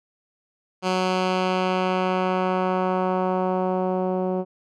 10% pulse tone with low-pass filter sweep, 185 Hz, F#3, in tune, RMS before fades -23 dBFS, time 0.82-4.45 s, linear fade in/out 50 ms, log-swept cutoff 5400 to 510 Hz, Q 0.91, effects none

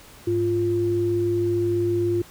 sine tone pair together, 103.83 / 348.1 Hz, G#2 / F4, 0 / -6 cents, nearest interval octave + major sixth, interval 2094 cents, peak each -27 / -20 dBFS, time 0.27-2.22 s, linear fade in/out 5 ms, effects pink hiss -47 dBFS RMS until 2.3 s

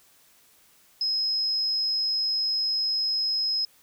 sine tone, 5120 Hz, D#8, 49 cents sharp, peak -23 dBFS, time 1.01-3.65 s, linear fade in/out 2 ms, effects white hiss -59 dBFS RMS until 3.82 s

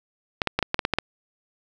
clicks, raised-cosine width 0.3 ms, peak -5 dBFS, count 9, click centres 0.418 / 0.473 / 0.59 / 0.627 / 0.744 / 0.792 / 0.851 / 0.937 / 0.986 s, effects none

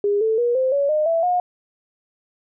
sine tone with pitch steps, 407.8 / 442.1 / 479.4 / 519.8 / 563.5 / 611 / 662.5 / 718.3 Hz, G#4 / A4 / A#4 / C5 / C#5 / D#5 / E5 / F5, -32 / +8 / +48 / -11 / +28 / -32 / +9 / +48 cents, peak -16 dBFS, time 0.04-1.4 s, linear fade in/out 2 ms, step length 170 ms, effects none

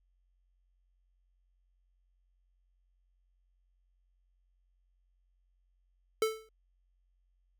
square tone with exponential decay, 440 Hz, A4, in tune, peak -24 dBFS, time 6.22-6.49 s, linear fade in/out 2 ms, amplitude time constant 58 ms, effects added 45 Hz sine -69 dBFS peak until 7.59 s

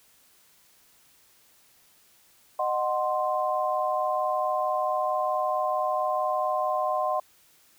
sine chord, C diminished, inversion first, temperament equal with one note detuned, 615.5 / 740 / 1046.5 Hz, Eb5 / Gb5 / C6, -19 / 0 / 0 cents, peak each -28 dBFS, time 2.59-7.2 s, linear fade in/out 5 ms, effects white hiss -60 dBFS RMS until 7.78 s

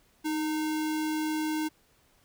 sine tone with sample-and-hold, 311.1 Hz, D#4, in tune, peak -27 dBFS, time 0.24-1.69 s, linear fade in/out 20 ms, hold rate 1225 Hz, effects pink hiss -65 dBFS RMS until 2.24 s

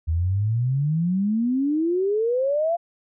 sine exponential sweep, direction up, 77.78 to 698.5 Hz, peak -19 dBFS, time 0.07-2.77 s, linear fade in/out 20 ms, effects none

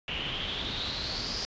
pink noise with low-pass filter sweep, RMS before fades -34 dBFS, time 0.08-1.45 s, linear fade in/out 0 ms, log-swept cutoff 2800 to 5100 Hz, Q 8.1, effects resampled to 16000 Hz

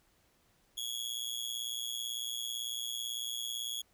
sawtooth tone with amplitude modulation, 3335 Hz, G#7, 7 cents sharp, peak -29 dBFS, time 0.77-3.82 s, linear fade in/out 10 ms, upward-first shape sine, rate 118 Hz, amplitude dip 90%, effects pink hiss -70 dBFS RMS until 3.93 s

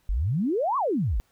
sine exponential two-way sweep, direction up then down, 41.97 to 1174.7 to 41.97 Hz, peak -22 dBFS, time 0.09-1.2 s, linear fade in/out 0 ms, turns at 0.77 s, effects pink hiss -67 dBFS RMS until 1.31 s

